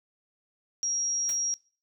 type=tone; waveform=sine; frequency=5650 Hz; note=F8; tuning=19 cents sharp; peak=-26 dBFS; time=0.83-1.54 s; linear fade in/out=0 ms
type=noise with exponential decay; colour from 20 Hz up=white; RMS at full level=-37 dBFS; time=1.29-1.41 s; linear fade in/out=0 ms; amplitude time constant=26 ms
effects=noise-tail reverb RT60 0.4 s tail -22 dB re dry